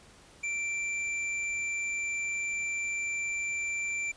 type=tone; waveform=square; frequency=2349 Hz; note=D7; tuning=in tune; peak=-31 dBFS; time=0.43-4.12 s; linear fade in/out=10 ms; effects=pink hiss -56 dBFS RMS until 4.16 s + resampled to 22050 Hz